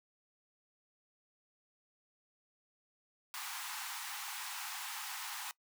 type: high-pass noise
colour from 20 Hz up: pink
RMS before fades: -43 dBFS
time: 3.34-5.51 s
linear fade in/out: 0 ms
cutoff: 780 Hz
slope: 96 dB/octave
effects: noise-tail reverb RT60 0.1 s tail -21 dB re dry